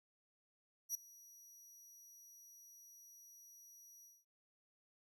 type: tone with ADSR envelope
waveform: sawtooth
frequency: 5800 Hz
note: F#8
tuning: 35 cents flat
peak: -33 dBFS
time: 0.89-4.25 s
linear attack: 57 ms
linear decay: 7 ms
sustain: -23 dB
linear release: 210 ms
effects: none